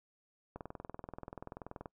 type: click train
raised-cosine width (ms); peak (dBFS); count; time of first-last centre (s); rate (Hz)
1; -29; 28; 0.56-1.858; 20.8
effects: noise-tail reverb RT60 0.1 s tail -23 dB re dry